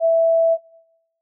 sine tone, 659.3 Hz, E5, in tune, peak -12 dBFS, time 0-0.58 s, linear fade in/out 50 ms, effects noise-tail reverb RT60 0.9 s tail -26 dB re dry

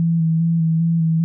sine tone with vibrato, 164.3 Hz, E3, 5 cents flat, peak -14 dBFS, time 0-1.24 s, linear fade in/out 0 ms, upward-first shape square, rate 2.5 Hz, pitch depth 22 cents each way, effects none

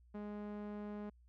sawtooth tone with low-pass filter, 207.7 Hz, G#3, in tune, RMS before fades -45 dBFS, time 0.14-1.1 s, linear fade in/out 10 ms, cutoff 1300 Hz, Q 0.53, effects added 60 Hz sine -62 dBFS peak until 1.28 s

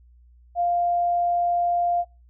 sine tone, 698.5 Hz, F5, in tune, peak -19 dBFS, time 0.55-2.05 s, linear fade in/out 50 ms, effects noise-tail reverb RT60 0.3 s tail -25 dB re dry + added 60 Hz sine -50 dBFS peak until 2.29 s

